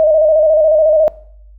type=tone with vibrato; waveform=sine; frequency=622.3 Hz; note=D#5; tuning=in tune; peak=-7 dBFS; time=0-1.08 s; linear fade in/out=0 ms; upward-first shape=square; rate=14 Hz; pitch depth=46 cents each way; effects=noise-tail reverb RT60 0.6 s tail -20 dB re dry + added 50 Hz sine -37 dBFS peak until 1.58 s